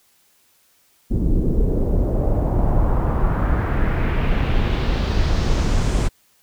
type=noise with low-pass filter sweep; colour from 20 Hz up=brown; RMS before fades=-18 dBFS; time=1.1-6.09 s; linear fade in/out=20 ms; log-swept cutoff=280 to 8600 Hz; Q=1.8; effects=white hiss -59 dBFS RMS until 6.42 s